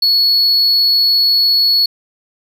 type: tone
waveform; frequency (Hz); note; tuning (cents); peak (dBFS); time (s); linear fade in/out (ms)
triangle; 4383; C#8; -20; -8; 0.02-1.86; 5
effects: none